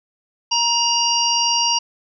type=harmonic tone; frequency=943 Hz; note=A#5; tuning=20 cents sharp; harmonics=1 / 3 / 5 / 6; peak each=-21 / -21 / -21 / -21 dBFS; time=0.51-1.79 s; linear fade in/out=10 ms; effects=none